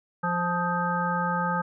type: harmonic tone with a mistuned harmonic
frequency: 174.5 Hz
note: F3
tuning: 1 cent flat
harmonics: 1 / 3 / 5 / 7 / 9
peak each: -29 / -34 / -29 / -29 / -32 dBFS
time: 0.23-1.62 s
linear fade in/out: 10 ms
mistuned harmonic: 7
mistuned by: +42 cents
effects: none